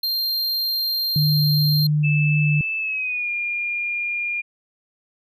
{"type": "tone", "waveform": "square", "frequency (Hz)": 4186, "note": "C8", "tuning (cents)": 0, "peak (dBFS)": -21, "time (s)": [0.03, 1.87], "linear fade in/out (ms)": 5}
{"type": "tone with vibrato", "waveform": "sine", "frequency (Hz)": 150, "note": "D3", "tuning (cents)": 37, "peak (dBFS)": -16, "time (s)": [1.16, 2.61], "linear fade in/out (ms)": 2, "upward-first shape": "triangle", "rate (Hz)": 1.8, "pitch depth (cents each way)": 9}
{"type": "tone with pitch glide", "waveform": "sine", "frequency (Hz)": [2630, 2412], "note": ["E7", "D7"], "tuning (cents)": [-5, 46], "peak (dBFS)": -22, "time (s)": [2.03, 4.42], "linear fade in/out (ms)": 20, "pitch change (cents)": -149, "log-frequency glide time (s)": [2.78, 3.3]}
{"effects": []}